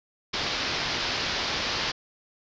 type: low-pass noise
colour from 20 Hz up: white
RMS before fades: -29 dBFS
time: 0.33-1.92 s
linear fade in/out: 10 ms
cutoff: 5300 Hz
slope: 48 dB/octave
effects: resampled to 16000 Hz